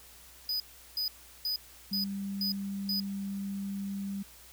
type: tone bursts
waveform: square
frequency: 4978 Hz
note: D#8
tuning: in tune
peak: -30 dBFS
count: 6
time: 0.49-3 s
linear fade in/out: 2 ms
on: 110 ms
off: 370 ms
type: tone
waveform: sine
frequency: 197.7 Hz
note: G3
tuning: 15 cents sharp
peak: -33 dBFS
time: 1.91-4.23 s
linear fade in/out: 10 ms
effects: added 60 Hz sine -60 dBFS peak until 4.52 s + white hiss -54 dBFS RMS until 4.52 s